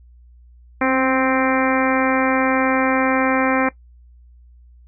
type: harmonic tone with a mistuned harmonic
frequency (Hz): 261.6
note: C4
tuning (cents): 0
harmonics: 1 / 2 / 3 / 4 / 5 / 6 / 7 / 8 / 9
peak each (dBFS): -19 / -22 / -24 / -25 / -26 / -27 / -27 / -28 / -29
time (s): 0.81-3.69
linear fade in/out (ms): 5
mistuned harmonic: 1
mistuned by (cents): +22
effects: noise-tail reverb RT60 0.1 s tail -18 dB re dry + added 60 Hz sine -44 dBFS peak until 4.87 s